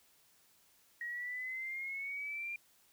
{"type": "exponential sweep", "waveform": "sine", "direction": "up", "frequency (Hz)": [1889, 2400], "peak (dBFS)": -38, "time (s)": [1.01, 2.56], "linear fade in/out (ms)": 2, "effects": ["white hiss -68 dBFS RMS until 2.92 s"]}